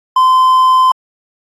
triangle tone, 1031 Hz, C6, 26 cents flat, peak -4 dBFS, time 0.16-0.92 s, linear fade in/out 5 ms, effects AAC 64 kbps

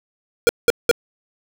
square tone bursts, 472.8 Hz, A#4, 24 cents sharp, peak -10 dBFS, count 3, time 0.47-0.913 s, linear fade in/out 0 ms, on 21 ms, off 190 ms, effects none

